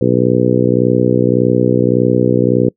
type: harmonic tone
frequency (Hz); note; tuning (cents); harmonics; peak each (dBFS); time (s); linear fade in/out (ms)
61.74; B1; 0; 2 / 3 / 4 / 5 / 6 / 7 / 8; -17 / -17 / -17 / -17 / -17 / -17 / -17; 0.01-2.69; 5
effects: noise-tail reverb RT60 0.1 s tail -25 dB re dry